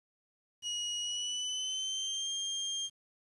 30% pulse tone with pitch glide, 2900 to 3199 Hz, F#7 to G7, -35 to +34 cents, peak -31 dBFS, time 0.62-2.9 s, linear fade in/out 50 ms, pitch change +169 cents, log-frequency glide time 1.02-2.31 s, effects resampled to 24000 Hz + 10-bit

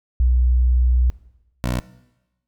sine / 15% pulse tone pair in turn, 61.74 / 61.47 Hz, B1 / B1, 0 / -7 cents, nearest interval unison, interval 7 cents, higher first, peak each -13 / -14 dBFS, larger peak first, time 0.2-1.1 / 1.64-1.8 s, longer first, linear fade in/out 0 ms, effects noise-tail reverb RT60 1.0 s tail -19 dB re dry

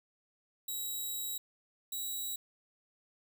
5% pulse tone pair in turn, 3862 / 3879 Hz, B7 / B7, -39 / -32 cents, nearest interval unison, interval 7 cents, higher second, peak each -28 dBFS, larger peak neither, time 0.68-1.38 / 1.92-2.36 s, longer first, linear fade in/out 5 ms, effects none

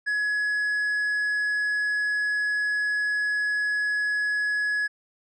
triangle tone, 1686 Hz, G#6, 26 cents sharp, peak -21 dBFS, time 0.06-4.88 s, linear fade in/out 20 ms, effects resampled to 22050 Hz

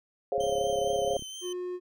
sine chord, Db major seventh, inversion second, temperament equal with one note detuned, 415.3 / 530.6 / 554.4 / 698.5 Hz, Ab4 / C5 / Db5 / F5, 0 / +24 / 0 / 0 cents, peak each -31 dBFS, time 0.32-1.17 s, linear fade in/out 2 ms
click train, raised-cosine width 3 ms, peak -31 dBFS, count 30, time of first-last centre 0.38-1.223 s, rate 34.4 Hz
25% pulse tone with vibrato, 3102 Hz, G7, 19 cents flat, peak -35 dBFS, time 0.4-1.53 s, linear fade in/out 5 ms, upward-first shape triangle, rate 4.3 Hz, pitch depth 26 cents each way
triangle tone, 360 Hz, F#4, 47 cents flat, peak -30 dBFS, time 1.41-1.8 s, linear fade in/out 50 ms
effects none

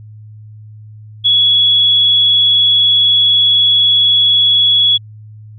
sine tone, 3369 Hz, G#7, 24 cents sharp, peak -7 dBFS, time 1.24-4.98 s, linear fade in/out 20 ms, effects added 107 Hz sine -32 dBFS peak until 5.58 s

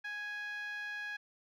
10% pulse tone with band-pass filter, 830.6 Hz, G#5, in tune, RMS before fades -41 dBFS, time 0.04-1.17 s, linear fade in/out 10 ms, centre 1700 Hz, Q 3.3, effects none

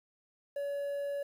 triangle tone with quantisation, 567 Hz, C#5, 39 cents sharp, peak -31 dBFS, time 0.56-1.23 s, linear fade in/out 5 ms, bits 10, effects none

